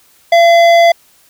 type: tone with hard clipping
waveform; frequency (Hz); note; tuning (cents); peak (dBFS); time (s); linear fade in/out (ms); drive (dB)
triangle; 680; F5; -46; -6; 0.32-0.92; 5; 16
effects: white hiss -49 dBFS RMS until 1.29 s